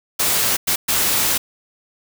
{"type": "noise bursts at uneven times", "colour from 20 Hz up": "white", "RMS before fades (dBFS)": -18, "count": 3, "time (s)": [[0.19, 0.57], [0.67, 0.76], [0.88, 1.38]], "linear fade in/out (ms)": 10, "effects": []}